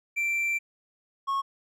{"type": "tone pair in turn", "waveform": "triangle", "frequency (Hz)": [2349, 1095.5], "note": ["D7", "C#6"], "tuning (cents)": [0, -21], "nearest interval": "octave + minor second", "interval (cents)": 1321, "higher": "first", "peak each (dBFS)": -23, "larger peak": "neither", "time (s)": [[0.16, 0.59], [1.27, 1.42]], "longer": "first", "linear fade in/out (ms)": 20, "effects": []}